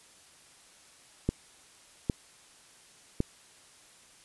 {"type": "clicks", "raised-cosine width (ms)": 3, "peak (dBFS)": -13, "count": 3, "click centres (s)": [1.29, 2.098, 3.204], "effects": ["white hiss -57 dBFS RMS until 4.24 s", "resampled to 24000 Hz"]}